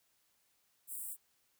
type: high-pass noise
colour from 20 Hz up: pink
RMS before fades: -43 dBFS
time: 0.87-1.17 s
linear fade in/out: 50 ms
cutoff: 7900 Hz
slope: 96 dB/octave
effects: white hiss -75 dBFS RMS until 1.59 s